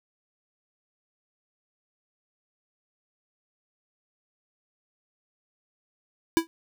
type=tone with exponential decay; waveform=square; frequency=329.6 Hz; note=E4; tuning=in tune; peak=-14 dBFS; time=6.37-6.47 s; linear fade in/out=0 ms; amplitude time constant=20 ms; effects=none